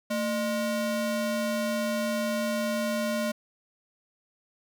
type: ring-modulated tone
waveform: square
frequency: 415.3 Hz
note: G#4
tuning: in tune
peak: -24 dBFS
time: 0.1-3.32 s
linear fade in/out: 10 ms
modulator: 191 Hz
effects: none